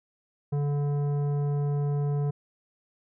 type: tone with tanh clipping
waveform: sine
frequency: 144.3 Hz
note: D3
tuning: 30 cents flat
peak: -26 dBFS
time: 0.52-2.31 s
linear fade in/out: 10 ms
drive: 12 dB
effects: none

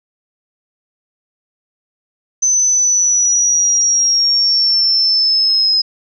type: linear sweep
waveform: sine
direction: down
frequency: 6120 to 5080 Hz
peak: -10 dBFS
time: 2.42-5.82 s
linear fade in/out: 10 ms
effects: none

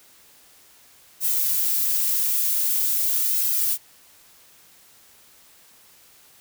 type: noise with flanger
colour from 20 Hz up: violet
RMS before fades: -22 dBFS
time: 1.2-3.78 s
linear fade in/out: 50 ms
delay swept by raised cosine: 1.7 to 4.7 ms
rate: 0.45 Hz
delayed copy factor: -0.55
effects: white hiss -53 dBFS RMS until 6.4 s

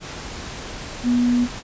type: tone in noise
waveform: sine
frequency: 243.6 Hz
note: B3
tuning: 24 cents flat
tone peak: -15 dBFS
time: 1.03-1.48 s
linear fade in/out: 50 ms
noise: pink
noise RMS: -33 dBFS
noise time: 0-1.63 s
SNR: +15 dB
effects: resampled to 16000 Hz

